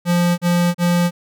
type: tone bursts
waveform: square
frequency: 174.61 Hz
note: F3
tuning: in tune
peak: -14 dBFS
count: 3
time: 0.05-1.11 s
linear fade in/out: 50 ms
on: 330 ms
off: 35 ms
effects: none